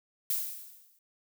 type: noise with exponential decay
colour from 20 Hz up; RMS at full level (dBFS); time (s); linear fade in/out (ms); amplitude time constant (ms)
violet; -28; 0.3-0.99; 1; 150
effects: none